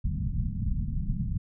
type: low-pass noise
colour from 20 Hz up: pink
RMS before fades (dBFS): -29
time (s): 0.04-1.38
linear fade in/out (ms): 5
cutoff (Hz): 210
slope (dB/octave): 48
effects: none